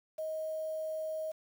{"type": "tone with quantisation", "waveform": "sine", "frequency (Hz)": 629, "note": "D#5", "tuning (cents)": 19, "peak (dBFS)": -34, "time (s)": [0.18, 1.32], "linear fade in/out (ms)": 10, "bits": 9, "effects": []}